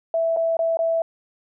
sine tone with dropouts, 659.3 Hz, E5, in tune, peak -18 dBFS, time 0.14-1.02 s, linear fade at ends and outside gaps 2 ms, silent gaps 0.364-0.37 / 0.569-0.591 / 0.771-0.79 s, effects none

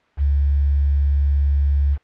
sine tone with quantisation, 70.7 Hz, C#2, 35 cents sharp, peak -14 dBFS, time 0.17-1.98 s, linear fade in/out 50 ms, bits 7, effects white hiss -59 dBFS RMS until 2.03 s + low-pass 2000 Hz 12 dB/octave

